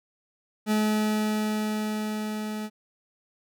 40% pulse tone with level ramp, 213.9 Hz, A3, 49 cents flat, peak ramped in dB -20 to -30 dBFS, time 0.66-2.7 s, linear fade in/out 50 ms, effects none

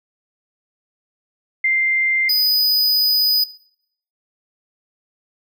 sine / square tone pair in turn, 2093 / 4978 Hz, C7 / D#8, 0 / 0 cents, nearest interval octave + minor third, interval 1500 cents, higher second, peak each -14 dBFS, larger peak neither, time 1.64-2.29 / 2.29-3.44 s, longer second, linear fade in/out 5 ms, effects noise-tail reverb RT60 0.7 s tail -20 dB re dry

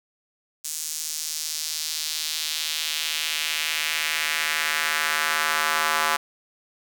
square tone with high-pass filter sweep, 77.78 Hz, D#2, in tune, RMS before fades -26 dBFS, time 0.64-6.17 s, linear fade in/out 10 ms, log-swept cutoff 7000 to 1100 Hz, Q 1.6, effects none

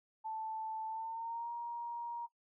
sine tone with pitch glide, 880 to 943.2 Hz, A5 to A#5, 0 to +20 cents, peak -38 dBFS, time 0.24-2.27 s, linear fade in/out 20 ms, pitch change +120 cents, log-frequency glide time 0.87-1.51 s, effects noise-tail reverb RT60 0.1 s tail -18 dB re dry

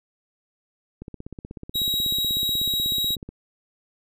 click train, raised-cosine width 3 ms, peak -23 dBFS, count 38, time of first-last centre 1.02-3.29 s, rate 16.3 Hz
45% pulse tone, 3833 Hz, A#7, 47 cents sharp, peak -22 dBFS, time 1.74-3.16 s, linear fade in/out 20 ms
effects none

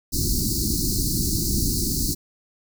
pink band-stop noise, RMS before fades -23 dBFS, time 0.12-2.15 s, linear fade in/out 20 ms, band 370 to 4200 Hz, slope 96 dB/octave, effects none

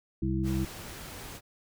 harmonic tone, 65.41 Hz, C2, in tune, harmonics 1 / 2 / 3 / 5, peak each -32 / -32 / -32 / -32 dBFS, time 0.22-0.65 s, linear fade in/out 5 ms
pink noise, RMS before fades -43 dBFS, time 0.43-1.41 s, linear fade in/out 50 ms
effects none

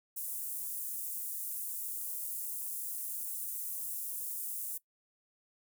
pink high-pass noise, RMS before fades -39 dBFS, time 0.16-4.78 s, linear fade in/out 10 ms, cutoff 9700 Hz, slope 24 dB/octave, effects noise-tail reverb RT60 0.1 s tail -19 dB re dry

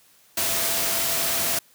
sine tone in noise, 670 Hz, E5, 28 cents sharp, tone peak -35 dBFS, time 0.37-1.59 s, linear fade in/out 5 ms, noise white, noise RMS -24 dBFS, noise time 0.37-1.59 s, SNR -14 dB, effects white hiss -57 dBFS RMS until 1.74 s + high-pass 60 Hz 12 dB/octave

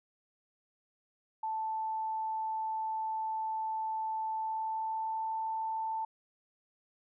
sine tone with pitch glide, 880 to 886.6 Hz, A5 to A5, 0 to +13 cents, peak -32 dBFS, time 1.43-6.05 s, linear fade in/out 5 ms, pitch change +13 cents, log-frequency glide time 4.33-5.33 s, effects none

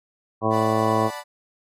harmonic tone, 110 Hz, A2, in tune, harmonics 1 / 2 / 3 / 4 / 5 / 6 / 7 / 9 / 10, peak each -27 / -27 / -27 / -27 / -27 / -27 / -27 / -27 / -27 dBFS, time 0.41-1.11 s, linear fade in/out 50 ms
30% pulse chord, B minor seventh, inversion first, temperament equal with one note detuned, 587.3 / 740 / 877 / 987.8 Hz, D5 / F#5 / A5 / B5, 0 / 0 / -6 / 0 cents, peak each -34 / -38 / -35 / -33 dBFS, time 0.5-1.24 s, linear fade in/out 50 ms
effects resampled to 32000 Hz

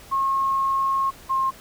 sine tone pair in turn, 1082 / 1065.3 Hz, C#6 / C6, -42 / +31 cents, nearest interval unison, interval 27 cents, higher first, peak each -19 dBFS, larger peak neither, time 0.11-1.11 / 1.29-1.51 s, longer first, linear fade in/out 20 ms, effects pink hiss -46 dBFS RMS until 1.6 s

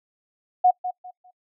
sine tone with echo, 730 Hz, F#5, 24 cents flat, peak -12 dBFS, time 0.64-0.71 s, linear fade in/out 10 ms, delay 200 ms, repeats 3, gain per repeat -12 dB, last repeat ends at 1.31 s, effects noise-tail reverb RT60 0.1 s tail -24 dB re dry

